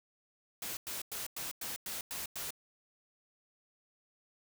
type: noise bursts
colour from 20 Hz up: white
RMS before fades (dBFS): -40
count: 8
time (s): 0.62-2.506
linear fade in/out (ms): 2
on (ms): 150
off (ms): 98
effects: none